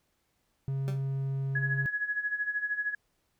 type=tone; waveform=triangle; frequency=135.7 Hz; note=C#3; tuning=36 cents flat; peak=-27 dBFS; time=0.68-1.86 s; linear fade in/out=0 ms
type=tone with exponential decay; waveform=20% pulse; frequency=194.3 Hz; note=G3; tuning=15 cents flat; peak=-30 dBFS; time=0.88-1.06 s; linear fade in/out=0 ms; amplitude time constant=39 ms
type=tone with tremolo; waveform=sine; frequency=1680 Hz; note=G#6; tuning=19 cents sharp; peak=-26 dBFS; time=1.55-2.95 s; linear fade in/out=5 ms; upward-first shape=sine; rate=13 Hz; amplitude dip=75%
effects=pink hiss -75 dBFS RMS until 3.39 s